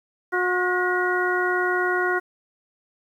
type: harmonic tone with a mistuned harmonic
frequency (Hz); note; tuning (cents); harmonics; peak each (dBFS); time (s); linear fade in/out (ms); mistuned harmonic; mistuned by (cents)
361.7; F#4; -39; 1 / 2 / 3 / 4 / 5; -24 / -29 / -29 / -24 / -29; 0.32-2.2; 20; 5; +84
effects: 9-bit